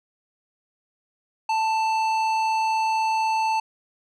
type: tone with tanh clipping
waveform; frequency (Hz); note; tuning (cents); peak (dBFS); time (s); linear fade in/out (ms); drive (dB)
sine; 884; A5; +8; -22; 1.49-3.6; 5; 13
effects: none